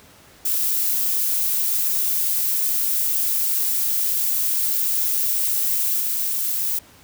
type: noise with level steps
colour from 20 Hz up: violet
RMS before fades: -21 / -23 dBFS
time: 0.45-6.79 s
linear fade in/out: 5 ms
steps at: 6 s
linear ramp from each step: 2 ms
effects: pink hiss -49 dBFS RMS until 7.03 s + high-pass 60 Hz 12 dB/octave